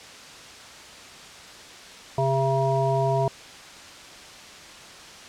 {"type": "harmonic tone with a mistuned harmonic", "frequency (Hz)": 134.4, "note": "C3", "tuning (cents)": 47, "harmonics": [1, 3, 5, 7], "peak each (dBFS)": [-24, -27, -24, -28], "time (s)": [2.18, 3.28], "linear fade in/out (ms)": 2, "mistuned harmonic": 7, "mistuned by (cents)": 22, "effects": ["white hiss -43 dBFS RMS until 5.28 s", "low-pass 6000 Hz 12 dB/octave"]}